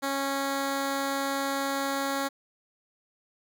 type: tone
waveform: 10% pulse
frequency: 275.2 Hz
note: C#4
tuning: 12 cents flat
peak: -19 dBFS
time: 0.02-2.29 s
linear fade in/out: 20 ms
effects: none